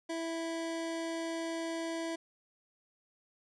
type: tone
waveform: 25% pulse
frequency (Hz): 329.6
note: E4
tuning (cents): 0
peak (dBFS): -31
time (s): 0.09-2.16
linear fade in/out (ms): 10
effects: resampled to 22050 Hz